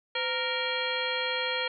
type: harmonic tone with a mistuned harmonic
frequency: 466.3 Hz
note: A#4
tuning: 1 cent sharp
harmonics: 1 / 2 / 3 / 4 / 5 / 6 / 7 / 9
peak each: -34 / -37 / -37 / -36 / -34 / -40 / -34 / -38 dBFS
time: 0.15-1.68 s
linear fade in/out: 5 ms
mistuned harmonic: 1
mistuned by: +150 cents
effects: none